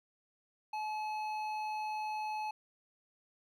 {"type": "tone with hard clipping", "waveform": "triangle", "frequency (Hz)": 857, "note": "A5", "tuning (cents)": -46, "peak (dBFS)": -37, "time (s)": [0.73, 2.51], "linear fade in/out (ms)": 5, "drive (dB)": 13, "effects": []}